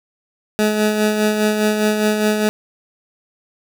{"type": "tone with tremolo", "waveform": "20% pulse", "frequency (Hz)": 212.7, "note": "G#3", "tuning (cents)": 42, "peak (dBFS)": -8, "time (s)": [0.59, 2.49], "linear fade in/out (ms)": 0, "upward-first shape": "sine", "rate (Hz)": 4.9, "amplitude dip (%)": 45, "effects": []}